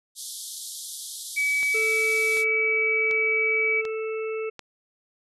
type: band-pass noise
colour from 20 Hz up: white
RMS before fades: -37 dBFS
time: 0.15-2.45 s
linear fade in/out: 50 ms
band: 3300 to 12000 Hz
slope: 96 dB/octave
type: tone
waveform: sine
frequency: 2282 Hz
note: C#7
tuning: 50 cents sharp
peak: -21 dBFS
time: 1.36-3.82 s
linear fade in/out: 20 ms
type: click train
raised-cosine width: 0.2 ms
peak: -20 dBFS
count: 5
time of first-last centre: 1.63-4.593 s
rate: 1.35 Hz
type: harmonic tone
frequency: 440 Hz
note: A4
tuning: in tune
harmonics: 1 / 3 / 5 / 6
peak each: -27 / -40 / -42 / -40 dBFS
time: 1.74-4.5 s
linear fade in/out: 10 ms
effects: none